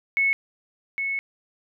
sine tone pair in turn, 2200 / 2200 Hz, C#7 / C#7, -14 / -14 cents, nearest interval unison, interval 0 cents, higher neither, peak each -18 / -24 dBFS, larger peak first, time 0.17-0.33 / 0.98-1.19 s, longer second, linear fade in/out 0 ms, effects none

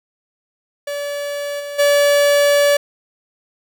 45% pulse tone with level steps, 575 Hz, D5, 37 cents flat, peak -22 / -26 / -11 dBFS, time 0.87-2.77 s, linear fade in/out 5 ms, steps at 1.59 / 1.78 s, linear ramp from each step 20 ms, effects none

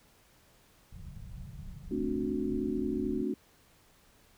pink low-pass noise, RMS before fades -44 dBFS, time 0.92-3.23 s, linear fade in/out 5 ms, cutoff 200 Hz, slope 96 dB/octave
sine chord, D dominant seventh, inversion second, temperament just, 220.2 / 264.3 / 293.7 / 367.1 Hz, A3 / C4 / D4 / F#4, +2 / +18 / 0 / -14 cents, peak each -35 dBFS, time 1.91-3.34 s, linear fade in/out 5 ms
effects pink hiss -63 dBFS RMS until 4.37 s

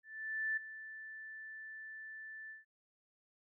sine tone with ADSR envelope, 1760 Hz, A6, in tune, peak -32 dBFS, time 0.03-2.65 s, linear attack 540 ms, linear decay 8 ms, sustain -14 dB, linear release 150 ms, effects none

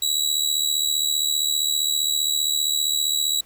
25% pulse tone with amplitude modulation, 3900 Hz, B7, 23 cents flat, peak -13 dBFS, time 0.02-3.41 s, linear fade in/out 5 ms, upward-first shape sine, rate 75.2 Hz, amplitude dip 70%, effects pink hiss -54 dBFS RMS until 3.45 s

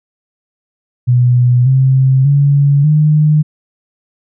sine tone with pitch steps, 123.47 / 132.33 / 141.83 / 152.01 Hz, B2 / C3 / C#3 / D#3, 0 / +20 / +40 / -40 cents, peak -6 dBFS, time 1.07-3.43 s, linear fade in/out 20 ms, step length 590 ms, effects none

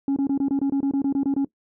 sine tone bursts, 276.4 Hz, C#4, 5 cents flat, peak -16 dBFS, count 13, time 0.08-1.447 s, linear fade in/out 2 ms, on 83 ms, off 24 ms, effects noise-tail reverb RT60 0.1 s tail -21 dB re dry + tanh soft clip ceiling -18 dBFS

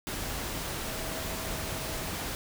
sine tone in noise, 644 Hz, E5, 41 cents flat, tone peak -44 dBFS, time 0.87-2.09 s, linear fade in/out 0 ms, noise pink, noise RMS -35 dBFS, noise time 0.07-2.35 s, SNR -12 dB, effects none

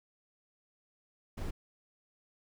brown noise, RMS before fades -37 dBFS, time 1.37-1.51 s, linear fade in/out 10 ms, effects none

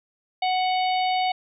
harmonic tone, 741 Hz, F#5, 2 cents sharp, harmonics 1 / 3 / 4 / 5 / 6, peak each -21 / -31 / -33 / -35 / -37 dBFS, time 0.42-1.32 s, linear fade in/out 5 ms, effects none

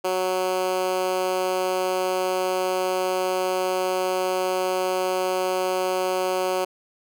10% pulse tone with high-pass filter, 185 Hz, F#3, in tune, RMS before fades -24 dBFS, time 0.04-6.65 s, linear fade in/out 10 ms, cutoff 430 Hz, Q 2.3, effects none

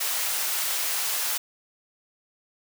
white high-pass noise, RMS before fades -27 dBFS, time 0-1.38 s, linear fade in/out 10 ms, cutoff 650 Hz, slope 12 dB/octave, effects none

